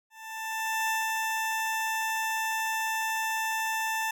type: tone with ADSR envelope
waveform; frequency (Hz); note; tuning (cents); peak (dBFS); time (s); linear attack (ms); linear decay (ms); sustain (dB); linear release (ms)
20% pulse; 886; A5; +12; -21; 0.1-4.11; 790; 170; -2; 4
effects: none